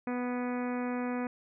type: harmonic tone with a mistuned harmonic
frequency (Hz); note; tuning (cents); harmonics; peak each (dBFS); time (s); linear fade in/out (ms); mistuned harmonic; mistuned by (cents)
246.9; B3; 0; 1 / 2 / 3 / 4 / 5 / 6 / 7 / 8 / 9 / 10; -32 / -38 / -42 / -44 / -46 / -48 / -49 / -50 / -51 / -52; 0.07-1.27; 2; 7; -18
effects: none